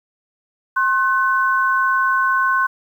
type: tone pair together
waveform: sine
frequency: 1066 / 1507.6 Hz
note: C6 / F#6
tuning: +32 / +32 cents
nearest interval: tritone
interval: 600 cents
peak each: -17 dBFS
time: 0.76-2.67 s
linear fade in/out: 10 ms
effects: 8-bit